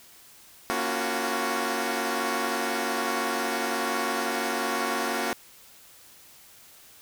10% pulse chord, Gb major seventh, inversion first, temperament equal with one note detuned, 233.1 / 277.2 / 344.2 / 370 Hz, Bb3 / Db4 / F4 / Gb4, 0 / 0 / -25 / 0 cents, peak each -23 / -24 / -26 / -22 dBFS, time 0.7-5.33 s, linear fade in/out 0 ms, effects white hiss -52 dBFS RMS until 7.01 s

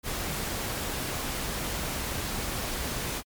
pink noise, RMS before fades -32 dBFS, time 0.03-3.23 s, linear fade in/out 50 ms, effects MP3 96 kbps

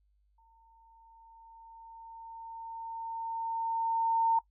sine tone with exponential growth, 910 Hz, A#5, 42 cents flat, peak -22 dBFS, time 0.38-4.39 s, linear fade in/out 5 ms, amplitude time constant 870 ms, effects noise-tail reverb RT60 0.1 s tail -20 dB re dry + added 50 Hz sine -67 dBFS peak until 4.5 s

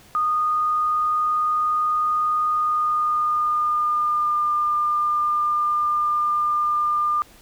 sine tone with pitch glide, 1231 to 1201.5 Hz, D#6 to D6, -19 to +39 cents, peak -18 dBFS, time 0.15-7.22 s, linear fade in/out 0 ms, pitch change -42 cents, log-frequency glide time 2.49-4.46 s, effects pink hiss -50 dBFS RMS until 7.41 s

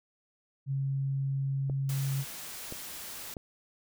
sine tone, 136.6 Hz, C#3, 25 cents flat, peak -28 dBFS, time 0.66-2.25 s, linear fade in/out 50 ms
clicks, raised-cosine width 2 ms, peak -26 dBFS, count 3, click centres 1.698 / 2.724 / 3.368 s
white noise, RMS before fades -42 dBFS, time 1.89-3.34 s, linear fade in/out 2 ms
effects none

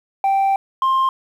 sine tone pair in turn, 782 / 1057.5 Hz, G5 / C6, -4 / +18 cents, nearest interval perfect fourth, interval 522 cents, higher second, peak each -11 dBFS, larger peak neither, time 0.24-0.56 / 0.82-1.09 s, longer first, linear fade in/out 2 ms, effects tanh soft clip ceiling -13 dBFS + 8-bit

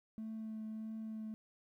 triangle tone with vibrato, 219.4 Hz, A3, 5 cents flat, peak -38 dBFS, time 0.18-1.34 s, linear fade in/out 0 ms, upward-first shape triangle, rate 1.6 Hz, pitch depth 14 cents each way, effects tanh soft clip ceiling -37 dBFS + 13-bit

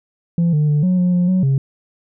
sine tone with pitch steps, 169.9 / 150.3 / 148.1 / 182.9 / 179.4 / 177.6 / 185.6 / 135.7 Hz, F3 / D3 / D3 / F#3 / F3 / F3 / F#3 / C#3, -47 / +40 / +15 / -20 / +47 / +29 / +6 / -36 cents, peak -10 dBFS, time 0.38-1.58 s, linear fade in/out 2 ms, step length 150 ms, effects tanh soft clip ceiling -11 dBFS

